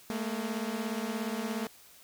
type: beating tone pair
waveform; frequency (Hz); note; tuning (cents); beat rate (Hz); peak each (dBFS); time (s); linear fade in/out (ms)
sawtooth; 213.6 / 230.6; G#3 / A#3; +49 / -19; 17; -31; 0.1-1.67; 0
effects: white hiss -56 dBFS RMS until 2.03 s